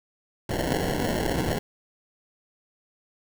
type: noise with sample-and-hold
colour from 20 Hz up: violet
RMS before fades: -26 dBFS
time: 0.49-1.59 s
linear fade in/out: 5 ms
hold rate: 1225 Hz
effects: none